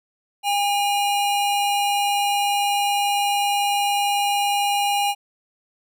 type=tone pair together; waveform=square; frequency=810.9 / 2860 Hz; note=G#5 / F7; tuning=-42 / +41 cents; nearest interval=octave + minor seventh; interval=2183 cents; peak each=-20 / -27 dBFS; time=0.43-5.15 s; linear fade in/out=50 ms; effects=none